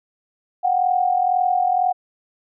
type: tone pair together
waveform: sine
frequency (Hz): 727 / 769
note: F#5 / G5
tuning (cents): -31 / -33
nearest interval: minor second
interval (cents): 98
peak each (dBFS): -17 / -21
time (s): 0.63-1.93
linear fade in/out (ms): 20
effects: none

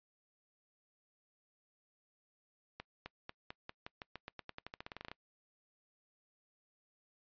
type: accelerating click train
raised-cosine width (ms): 0.3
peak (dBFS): -28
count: 22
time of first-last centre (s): 2.8-5.116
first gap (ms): 260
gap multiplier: 0.9
effects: noise-tail reverb RT60 0.1 s tail -24 dB re dry + resampled to 11025 Hz

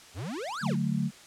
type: exponential two-way sweep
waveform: square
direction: up then down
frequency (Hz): 74.9 to 1693 to 240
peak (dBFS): -34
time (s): 0.14-0.77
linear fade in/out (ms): 50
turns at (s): 0.61
type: chord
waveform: sine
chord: D major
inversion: none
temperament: equal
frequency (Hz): 146.83 / 185 / 220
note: D3 / F#3 / A3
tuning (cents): 0 / 0 / 0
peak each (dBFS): -30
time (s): 0.61-1.11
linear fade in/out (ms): 50
effects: white hiss -51 dBFS RMS until 1.26 s + low-pass 8000 Hz 12 dB/octave

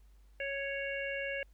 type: harmonic tone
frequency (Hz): 554.4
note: C#5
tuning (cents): 0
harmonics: 1 / 3 / 4 / 5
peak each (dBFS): -38 / -40 / -41 / -42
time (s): 0.4-1.43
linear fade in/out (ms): 2
effects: added 50 Hz sine -57 dBFS peak until 1.53 s + pink hiss -74 dBFS RMS until 1.53 s

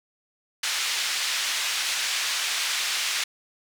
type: band-pass noise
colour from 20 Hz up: pink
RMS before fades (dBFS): -27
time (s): 0.63-3.24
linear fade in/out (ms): 5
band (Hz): 2100 to 6800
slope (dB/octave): 12
effects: none

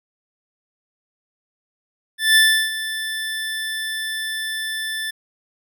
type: tone with ADSR envelope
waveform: 25% pulse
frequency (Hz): 1760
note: A6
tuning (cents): 0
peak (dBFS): -6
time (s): 2.18-5.11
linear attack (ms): 180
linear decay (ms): 340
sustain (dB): -14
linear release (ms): 10
effects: none

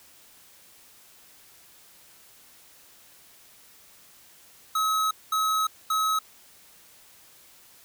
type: tone bursts at uneven times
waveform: square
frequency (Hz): 1282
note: E6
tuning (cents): -49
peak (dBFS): -23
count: 3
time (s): 4.75-5.11 / 5.32-5.67 / 5.9-6.19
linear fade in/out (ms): 5
effects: white hiss -54 dBFS RMS until 7.84 s

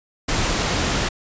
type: noise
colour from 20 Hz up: pink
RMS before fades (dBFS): -21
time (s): 0.28-1.09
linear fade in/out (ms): 10
effects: resampled to 16000 Hz

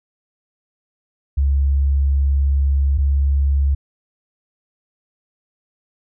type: tone pair in turn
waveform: sine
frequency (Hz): 69.3 / 69.61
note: C#2 / C#2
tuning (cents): 0 / +8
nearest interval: unison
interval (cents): 8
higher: second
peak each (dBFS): -13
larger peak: neither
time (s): 1.37-2.98 / 2.98-3.75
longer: first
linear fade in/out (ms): 10
effects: none

